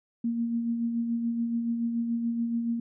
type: tone with tremolo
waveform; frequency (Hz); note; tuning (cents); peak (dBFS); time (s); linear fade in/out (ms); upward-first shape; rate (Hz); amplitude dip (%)
sine; 233.1; A#3; 0; -24; 0.24-2.8; 5; sine; 7; 40
effects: none